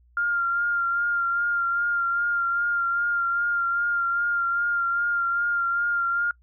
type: tone with vibrato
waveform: sine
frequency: 1396.9 Hz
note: F6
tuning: in tune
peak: -21 dBFS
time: 0.17-6.31 s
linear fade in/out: 2 ms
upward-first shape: sine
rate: 2.5 Hz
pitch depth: 24 cents each way
effects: noise-tail reverb RT60 0.1 s tail -24 dB re dry + added 60 Hz sine -55 dBFS peak until 6.42 s